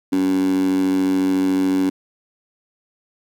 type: tone with high-pass filter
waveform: 15% pulse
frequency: 93.9 Hz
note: F#2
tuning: 26 cents sharp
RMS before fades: -18 dBFS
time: 0.12-1.9 s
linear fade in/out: 10 ms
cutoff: 260 Hz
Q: 8.7
effects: none